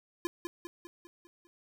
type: tone with echo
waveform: square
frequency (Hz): 343.9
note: F4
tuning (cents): -27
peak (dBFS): -30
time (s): 0.25-0.27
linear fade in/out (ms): 0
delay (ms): 200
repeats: 6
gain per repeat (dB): -5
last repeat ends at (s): 1.47
effects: none